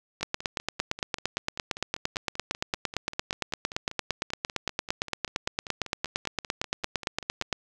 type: two click trains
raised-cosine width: 0.2 ms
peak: -21 / -9 dBFS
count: 38 / 65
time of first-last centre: 0.21-7.422 / 0.23-7.528 s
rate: 5.13 / 8.77 Hz
effects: none